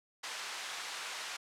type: band-pass noise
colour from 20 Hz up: pink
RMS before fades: -42 dBFS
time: 0.23-1.37 s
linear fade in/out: 10 ms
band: 1100 to 7100 Hz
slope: 12 dB/octave
effects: low-pass 12000 Hz 12 dB/octave